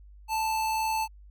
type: tone with amplitude modulation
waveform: square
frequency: 880 Hz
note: A5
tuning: in tune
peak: -25 dBFS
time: 0.28-1.08 s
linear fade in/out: 50 ms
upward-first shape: sine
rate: 82.3 Hz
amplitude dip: 25%
effects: added 50 Hz sine -47 dBFS peak until 1.3 s + MP3 96 kbps